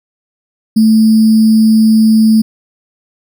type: tone with sample-and-hold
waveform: sine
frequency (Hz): 220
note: A3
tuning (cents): 0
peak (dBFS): -4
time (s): 0.76-2.42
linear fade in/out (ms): 10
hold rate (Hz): 4900
effects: none